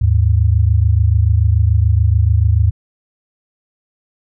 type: tone pair together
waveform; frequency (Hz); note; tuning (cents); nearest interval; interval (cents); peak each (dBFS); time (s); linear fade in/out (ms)
sine; 77.5 / 104.43; D#2 / G#2; -6 / +10; perfect fourth; 516; -12; 0.01-2.71; 10
effects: none